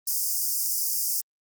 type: high-pass noise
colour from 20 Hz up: white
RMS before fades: -26 dBFS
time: 0.07-1.21 s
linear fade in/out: 5 ms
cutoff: 4900 Hz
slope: 96 dB/octave
effects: Opus 24 kbps